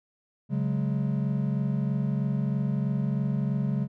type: chord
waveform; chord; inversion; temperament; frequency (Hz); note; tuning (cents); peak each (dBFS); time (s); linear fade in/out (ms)
triangle; C# suspended fourth; none; just; 138.59 / 184.79 / 207.9; C#3 / F#3 / G#3; 0 / -2 / +2; -25 / -29 / -28; 0.49-3.88; 50
effects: none